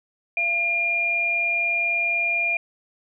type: tone pair together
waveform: sine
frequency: 681 / 2410 Hz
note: F5 / D7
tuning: -44 / +44 cents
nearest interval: octave + minor seventh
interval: 2188 cents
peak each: -32 / -20 dBFS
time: 0.37-2.57 s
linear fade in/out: 2 ms
effects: none